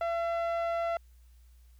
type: tone with low-pass filter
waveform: sawtooth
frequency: 676 Hz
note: E5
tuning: 43 cents sharp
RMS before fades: -31 dBFS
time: 0.01-0.97 s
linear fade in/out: 2 ms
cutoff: 1600 Hz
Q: 0.56
effects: added 60 Hz sine -54 dBFS peak until 1.79 s + white hiss -71 dBFS RMS until 1.79 s